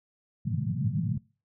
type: band-pass noise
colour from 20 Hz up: white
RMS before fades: -29 dBFS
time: 0.45-1.18 s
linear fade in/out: 5 ms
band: 100 to 210 Hz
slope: 96 dB/octave
effects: noise-tail reverb RT60 0.4 s tail -25 dB re dry